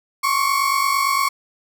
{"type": "tone pair together", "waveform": "35% pulse", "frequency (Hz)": [1083, 1131.8], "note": ["C#6", "C#6"], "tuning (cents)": [-41, 36], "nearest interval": "minor second", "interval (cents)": 77, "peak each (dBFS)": -18, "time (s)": [0.23, 1.29], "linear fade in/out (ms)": 10, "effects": []}